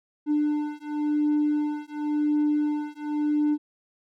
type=beating tone pair; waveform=triangle; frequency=297.5 / 298.43 Hz; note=D4 / D4; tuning=+22 / +28 cents; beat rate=0.93 Hz; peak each=-23 dBFS; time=0.26-3.58 s; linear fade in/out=50 ms; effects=tanh soft clip ceiling -14 dBFS